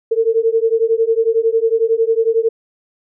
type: beating tone pair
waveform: sine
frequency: 447.4 / 458.4 Hz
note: A4 / A#4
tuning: +29 / -29 cents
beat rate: 11 Hz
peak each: -15 dBFS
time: 0.11-2.49 s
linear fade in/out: 10 ms
effects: none